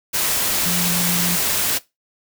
sine tone in noise, 175.3 Hz, F3, 7 cents sharp, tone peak -22 dBFS, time 0.65-1.37 s, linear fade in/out 20 ms, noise white, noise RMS -20 dBFS, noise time 0.13-1.79 s, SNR -5 dB, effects noise-tail reverb RT60 0.2 s tail -19 dB re dry

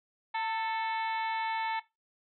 harmonic tone with a mistuned harmonic, 440 Hz, A4, in tune, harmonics 2 / 3 / 4 / 5 / 6 / 7 / 8 / 9, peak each -30 / -45 / -40 / -39 / -48 / -51 / -48 / -49 dBFS, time 0.34-1.8 s, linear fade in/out 10 ms, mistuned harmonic 2, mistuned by +35 cents, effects noise-tail reverb RT60 0.2 s tail -17 dB re dry

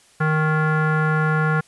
square tone with low-pass filter, 155.56 Hz, D#3, in tune, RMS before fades -19 dBFS, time 0.2-1.61 s, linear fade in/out 10 ms, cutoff 1500 Hz, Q 6.1, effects white hiss -54 dBFS RMS until 1.67 s + resampled to 24000 Hz

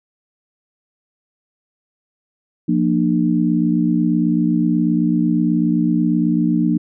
sine chord, Bb major, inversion second, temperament equal with one note detuned, 174.61 / 233.1 / 301.1 Hz, F3 / Bb3 / D4, 0 / 0 / +43 cents, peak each -18 dBFS, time 2.68-6.78 s, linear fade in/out 10 ms, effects none

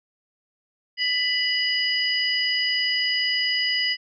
sine tone cluster, 1992 / 2943 / 4931 Hz, B6 / F#7 / D#8, +14 / -10 / -16 cents, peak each -25 dBFS, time 0.97-3.97 s, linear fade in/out 50 ms, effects none

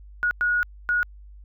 sine tone bursts at uneven times, 1451 Hz, F#6, 34 cents flat, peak -19 dBFS, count 3, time 0.23-0.31 / 0.41-0.63 / 0.89-1.03 s, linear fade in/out 0 ms, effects added 50 Hz sine -42 dBFS peak until 1.44 s

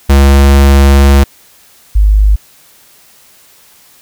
square / sine tone pair in turn, 69.3 / 51.19 Hz, C#2 / G#1, 0 / -24 cents, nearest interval perfect fourth, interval 524 cents, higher first, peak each -3 dBFS, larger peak neither, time 0.09-1.24 / 1.95-2.36 s, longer first, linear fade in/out 10 ms, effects white hiss -43 dBFS RMS until 4.01 s

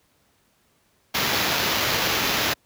white noise with sample-and-hold, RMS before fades -23 dBFS, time 1.14-2.54 s, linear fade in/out 10 ms, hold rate 8820 Hz, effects pink hiss -64 dBFS RMS until 2.65 s + high-pass 60 Hz 12 dB/octave

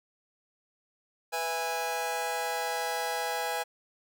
sawtooth chord, E major, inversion second, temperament just, 494.4 / 659.3 / 824.1 Hz, B4 / E5 / G#5, +2 / 0 / -14 cents, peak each -32 / -33 / -28 dBFS, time 1.32-3.64 s, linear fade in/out 20 ms, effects none

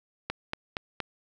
click train, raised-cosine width 0.3 ms, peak -14 dBFS, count 4, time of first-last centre 0.3-1.003 s, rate 4.27 Hz, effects none

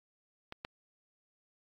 clicks, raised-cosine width 0.3 ms, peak -26 / -22 dBFS, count 2, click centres 0.524 / 0.649 s, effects AAC 32 kbps

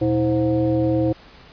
sine tone with frequency modulation, 322.4 Hz, E4, 38 cents flat, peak -16 dBFS, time 0.01-1.13 s, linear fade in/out 10 ms, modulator 201 Hz, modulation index 1.1, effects pink hiss -46 dBFS RMS until 1.52 s + resampled to 11025 Hz

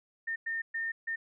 sine tone bursts at uneven times, 1819 Hz, A#6, 43 cents flat, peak -31 dBFS, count 4, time 0.27-0.36 / 0.46-0.62 / 0.74-0.92 / 1.07-1.16 s, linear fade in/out 10 ms, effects none

